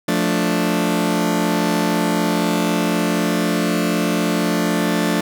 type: chord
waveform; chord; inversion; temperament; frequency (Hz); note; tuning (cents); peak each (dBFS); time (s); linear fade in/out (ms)
sawtooth; D minor; first; just; 176.2 / 220.2 / 293.7; F3 / A3 / D4; +16 / +2 / 0; -17; 0.08-5.21; 5
effects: none

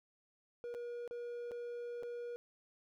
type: tone with dropouts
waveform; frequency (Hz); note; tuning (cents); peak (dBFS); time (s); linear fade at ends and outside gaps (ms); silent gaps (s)
triangle; 478.7; A#4; +46; -39; 0.64-2.36; 0; 0.741-0.748 / 1.077-1.11 / 1.511-1.517 / 2.026-2.033
effects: none

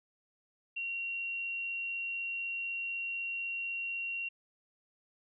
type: tone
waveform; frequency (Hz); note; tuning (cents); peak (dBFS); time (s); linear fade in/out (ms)
sine; 2748; F7; -29; -34; 0.76-4.29; 10
effects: none

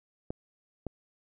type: clicks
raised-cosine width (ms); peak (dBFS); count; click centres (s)
2; -21; 2; 0.305 / 0.867
effects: none

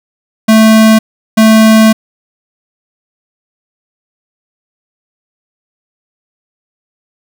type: tone bursts at uneven times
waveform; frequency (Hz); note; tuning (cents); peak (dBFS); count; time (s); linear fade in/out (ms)
square; 220; A3; 0; -3; 2; 0.48-0.99 / 1.37-1.93; 10
effects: none

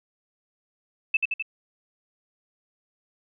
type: tone with echo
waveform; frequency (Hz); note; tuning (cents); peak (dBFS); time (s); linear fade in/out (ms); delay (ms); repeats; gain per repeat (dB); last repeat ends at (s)
sine; 2629; E7; -5; -17; 1.14-1.17; 5; 85; 3; -3; 1.425
effects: none

